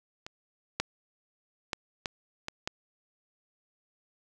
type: clicks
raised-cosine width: 0.2 ms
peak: -23 / -10 / -13 / -14 / -17 / -14 dBFS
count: 6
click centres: 0.265 / 0.8 / 1.732 / 2.058 / 2.484 / 2.675 s
effects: none